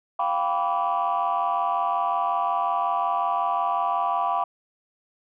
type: chord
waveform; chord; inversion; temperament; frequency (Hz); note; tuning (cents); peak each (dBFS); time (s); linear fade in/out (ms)
sine; G dominant seventh; third; equal with one note detuned; 698.5 / 784 / 987.8 / 1153.1; F5 / G5 / B5 / D6; 0 / 0 / 0 / -32; -26; 0.19-4.44; 5
effects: tanh soft clip ceiling -15 dBFS